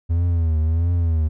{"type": "tone with vibrato", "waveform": "triangle", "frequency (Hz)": 82.41, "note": "E2", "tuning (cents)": 0, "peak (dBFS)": -14, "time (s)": [0.09, 1.29], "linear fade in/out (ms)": 20, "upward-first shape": "triangle", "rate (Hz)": 1.5, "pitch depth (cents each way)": 110, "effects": []}